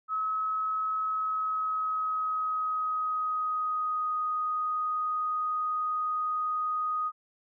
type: tone with pitch glide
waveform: sine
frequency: 1284 to 1245.3 Hz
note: E6 to D#6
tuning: -46 to +1 cents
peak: -27 dBFS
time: 0.08-7.12 s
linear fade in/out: 50 ms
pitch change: -53 cents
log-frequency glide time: 1.01-4.17 s
effects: none